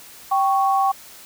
sine tone pair together, 780.8 / 1108.7 Hz, G5 / C#6, -7 / 0 cents, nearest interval tritone, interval 607 cents, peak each -17 / -20 dBFS, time 0.31-0.92 s, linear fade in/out 10 ms, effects white hiss -43 dBFS RMS until 1.25 s

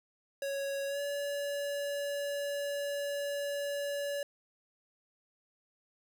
square tone with pitch glide, 554.4 to 570.3 Hz, C#5 to C#5, 0 to +49 cents, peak -34 dBFS, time 0.42-4.23 s, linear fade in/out 2 ms, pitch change +49 cents, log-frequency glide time 0.87-1 s, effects 10-bit

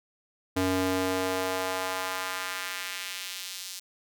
square tone with high-pass filter sweep, 93.2 Hz, F#2, 13 cents sharp, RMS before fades -31 dBFS, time 0.56-3.8 s, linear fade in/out 10 ms, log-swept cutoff 210 to 4900 Hz, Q 1.1, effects none

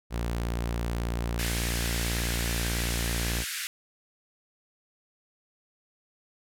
sawtooth tone, 58.27 Hz, A#1, in tune, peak -24 dBFS, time 0.1-3.45 s, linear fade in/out 50 ms
pink band-pass noise, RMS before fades -34 dBFS, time 1.39-3.67 s, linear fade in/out 0 ms, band 1500 to 14000 Hz, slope 48 dB/octave
effects none

